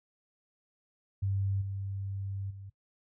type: tone with level steps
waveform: sine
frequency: 98 Hz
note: G2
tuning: in tune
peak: -28 / -34 / -43 dBFS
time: 1.22-2.7 s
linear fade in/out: 10 ms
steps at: 1.61 / 2.5 s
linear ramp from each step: 10 ms
effects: noise-tail reverb RT60 0.1 s tail -18 dB re dry